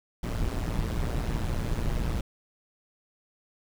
brown noise with amplitude modulation, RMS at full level -25 dBFS, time 0.23-2.21 s, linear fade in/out 5 ms, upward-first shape sine, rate 118 Hz, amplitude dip 80%, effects none

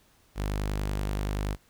sawtooth tone, 50.5 Hz, G#1, 48 cents flat, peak -24 dBFS, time 0.35-1.57 s, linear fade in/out 50 ms, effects pink hiss -63 dBFS RMS until 1.69 s

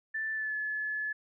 sine tone with pitch glide, 1763 to 1717.8 Hz, A6 to A6, +3 to -42 cents, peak -31 dBFS, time 0.14-1.13 s, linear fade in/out 10 ms, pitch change -45 cents, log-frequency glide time 0.33-0.55 s, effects none

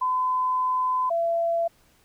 sine tone pair in turn, 1016 / 674.2 Hz, B5 / E5, +49 / +39 cents, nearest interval perfect fifth, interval 710 cents, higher first, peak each -21 dBFS, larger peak neither, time 0.01-1.1 / 1.1-1.68 s, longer first, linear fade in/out 10 ms, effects pink hiss -61 dBFS RMS until 2.04 s

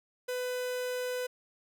45% pulse tone, 500 Hz, B4, 21 cents sharp, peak -32 dBFS, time 0.28-1.27 s, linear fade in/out 10 ms, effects none

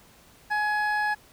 triangle tone pair together, 841.5 / 1683 Hz, G#5 / G#6, +23 / +23 cents, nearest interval octave, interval 1200 cents, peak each -23 dBFS, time 0.5-1.15 s, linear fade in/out 20 ms, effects tanh soft clip ceiling -18 dBFS + pink hiss -55 dBFS RMS until 1.32 s

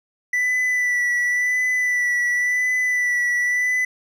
triangle tone with vibrato, 1975.5 Hz, B6, in tune, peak -16 dBFS, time 0.33-3.85 s, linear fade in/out 5 ms, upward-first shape sine, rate 0.93 Hz, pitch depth 25 cents each way, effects none

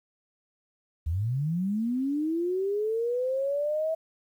sine linear sweep, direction up, 73 to 650 Hz, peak -25 dBFS, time 1.06-3.95 s, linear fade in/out 10 ms, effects 10-bit

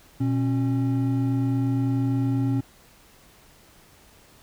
triangle tone pair together, 120.8 / 272.3 Hz, B2 / C#4, -38 / -31 cents, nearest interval octave + major second, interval 1407 cents, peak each -21 / -22 dBFS, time 0.2-2.61 s, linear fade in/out 10 ms, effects pink hiss -54 dBFS RMS until 4.42 s

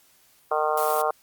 harmonic tone, 153.1 Hz, D#3, 28 cents flat, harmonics 3 / 4 / 5 / 6 / 7 / 8 / 9, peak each -28 / -27 / -26 / -33 / -28 / -30 / -33 dBFS, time 0.51-1.11 s, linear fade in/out 5 ms
blue noise, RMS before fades -32 dBFS, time 0.77-1.02 s, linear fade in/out 5 ms
effects white hiss -59 dBFS RMS until 1.22 s + Opus 48 kbps

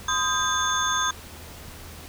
sine tone cluster, 1023 / 1248 / 1595 / 3508 / 6430 Hz, C6 / D#6 / G6 / A7 / G8, -39 / +5 / +30 / -6 / +43 cents, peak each -28 dBFS, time 0.08-1.11 s, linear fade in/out 5 ms, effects added 80 Hz sine -45 dBFS peak until 2.08 s + pink hiss -43 dBFS RMS until 2.08 s

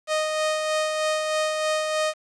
sawtooth tone with tremolo, 620 Hz, D#5, 6 cents flat, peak -17 dBFS, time 0.07-2.14 s, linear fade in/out 50 ms, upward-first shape sine, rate 3.2 Hz, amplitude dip 35%, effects resampled to 22050 Hz + 8-bit

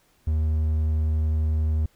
triangle tone, 77.8 Hz, D#2, in tune, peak -18 dBFS, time 0.27-1.86 s, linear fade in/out 5 ms, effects pink hiss -63 dBFS RMS until 1.95 s

